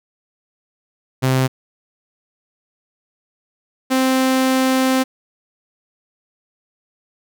sawtooth tone pair in turn, 130.6 / 261.2 Hz, C3 / C4, -3 / -3 cents, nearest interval octave, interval 1200 cents, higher second, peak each -10 dBFS, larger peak neither, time 1.22-1.48 / 3.9-5.04 s, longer second, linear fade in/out 20 ms, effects none

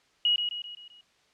sine tone with echo, 2900 Hz, F#7, 35 cents flat, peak -20 dBFS, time 0.25-0.36 s, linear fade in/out 2 ms, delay 130 ms, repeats 5, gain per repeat -6 dB, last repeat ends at 1.01 s, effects white hiss -65 dBFS RMS until 1.33 s + low-pass 5000 Hz 12 dB/octave

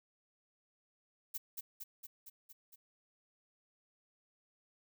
violet noise with echo, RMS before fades -40 dBFS, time 1.34-1.38 s, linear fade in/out 10 ms, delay 230 ms, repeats 6, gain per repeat -3 dB, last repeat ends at 2.76 s, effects none

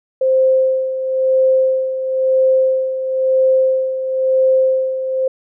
sine tone with tremolo, 523.3 Hz, C5, in tune, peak -9 dBFS, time 0.21-5.28 s, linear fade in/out 5 ms, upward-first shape sine, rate 0.99 Hz, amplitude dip 65%, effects none

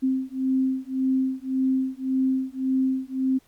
sine beating tone pair, 261.6 / 263.4 Hz, C4 / C4, 0 / +12 cents, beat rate 1.8 Hz, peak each -24 dBFS, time 0.02-3.39 s, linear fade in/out 20 ms, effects pink hiss -61 dBFS RMS until 3.47 s + MP3 96 kbps

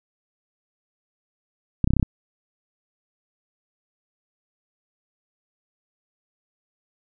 clicks, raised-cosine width 5 ms, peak -6 dBFS, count 7, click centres 1.843 / 1.875 / 1.906 / 1.936 / 1.967 / 1.997 / 2.028 s, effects none

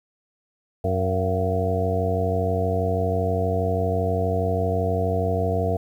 harmonic tone with a mistuned harmonic, 92.5 Hz, F#2, in tune, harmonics 1 / 2 / 3 / 4 / 5 / 6 / 7 / 8, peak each -24 / -30 / -33 / -35 / -26 / -36 / -26 / -36 dBFS, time 0.84-5.77 s, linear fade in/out 5 ms, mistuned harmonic 7, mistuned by +69 cents, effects 9-bit

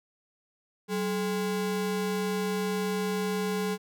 square ring-modulated tone, 307.4 Hz, D#4, 21 cents flat, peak -25 dBFS, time 0.88-3.78 s, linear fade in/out 50 ms, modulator 119 Hz, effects none

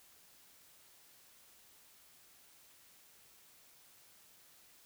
silence, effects white hiss -63 dBFS RMS until 4.85 s

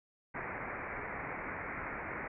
white low-pass noise, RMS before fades -41 dBFS, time 0.34-2.28 s, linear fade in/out 10 ms, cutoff 2300 Hz, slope 96 dB/octave, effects none

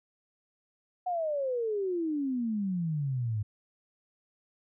sine exponential sweep, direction down, 740 to 102.3 Hz, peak -28 dBFS, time 1.06-3.43 s, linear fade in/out 10 ms, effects none

